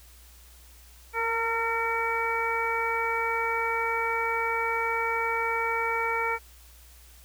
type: harmonic tone with a mistuned harmonic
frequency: 456.3 Hz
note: A#4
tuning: 37 cents flat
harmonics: 1 / 2 / 3 / 4 / 5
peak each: -32 / -30 / -31 / -36 / -30 dBFS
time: 1.13-6.39 s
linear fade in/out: 50 ms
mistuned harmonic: 1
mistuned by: +19 cents
effects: added 60 Hz sine -51 dBFS peak until 7.24 s + white hiss -55 dBFS RMS until 7.24 s